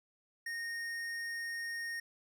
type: tone with hard clipping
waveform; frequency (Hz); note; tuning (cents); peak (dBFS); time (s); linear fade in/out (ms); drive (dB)
sine; 1851; A#6; -13; -39; 0.46-2; 5; 12
effects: none